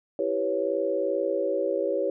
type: chord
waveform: sine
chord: C# half-diminished seventh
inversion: first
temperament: equal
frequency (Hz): 329.6 / 392 / 493.9 / 554.4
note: E4 / G4 / B4 / C#5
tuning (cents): 0 / 0 / 0 / 0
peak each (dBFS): -32 / -29 / -30 / -27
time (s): 0.19-2.1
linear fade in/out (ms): 2
effects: none